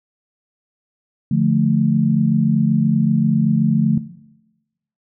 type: chord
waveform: sine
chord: D minor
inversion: none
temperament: equal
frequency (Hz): 146.83 / 174.61 / 220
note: D3 / F3 / A3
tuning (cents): 0 / 0 / 0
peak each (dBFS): -18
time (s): 1.31-3.98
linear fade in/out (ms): 5
effects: noise-tail reverb RT60 1.0 s tail -17 dB re dry